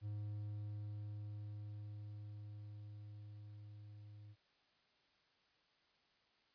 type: tone with level ramp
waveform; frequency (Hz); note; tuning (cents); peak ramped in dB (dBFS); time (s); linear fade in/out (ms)
triangle; 104.3; G#2; +8; -39 to -52; 0.01-4.36; 50
effects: white hiss -75 dBFS RMS until 6.54 s + resampled to 11025 Hz